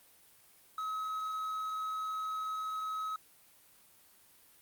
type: tone with quantisation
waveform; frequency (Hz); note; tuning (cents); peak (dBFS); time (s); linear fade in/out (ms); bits
triangle; 1279; D#6; +47; -32; 0.78-3.16; 2; 10
effects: white hiss -62 dBFS RMS until 4.61 s + Opus 32 kbps